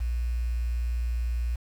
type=tone with quantisation; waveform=sine; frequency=59.3 Hz; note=A#1; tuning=30 cents sharp; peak=-25 dBFS; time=0-1.56 s; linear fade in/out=10 ms; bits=8; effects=none